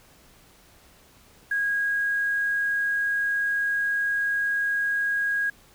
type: tone with quantisation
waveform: sine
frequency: 1641 Hz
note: G#6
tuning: 21 cents flat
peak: -22 dBFS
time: 1.51-5.5 s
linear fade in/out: 5 ms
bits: 8
effects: pink hiss -55 dBFS RMS until 5.74 s